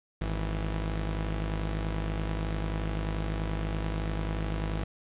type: tone pair together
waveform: sawtooth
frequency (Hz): 51.59 / 163.8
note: G#1 / E3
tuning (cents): -11 / -11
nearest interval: octave + minor sixth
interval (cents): 2000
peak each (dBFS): -26 / -32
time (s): 0.21-4.84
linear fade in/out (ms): 5
effects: resampled to 8000 Hz + 10-bit